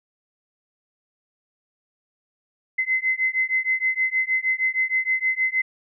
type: beating tone pair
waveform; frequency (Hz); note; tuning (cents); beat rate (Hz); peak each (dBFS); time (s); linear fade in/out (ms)
sine; 2049 / 2055.4; C7 / C7; -37 / -31; 6.4; -23; 2.78-5.62; 10
effects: none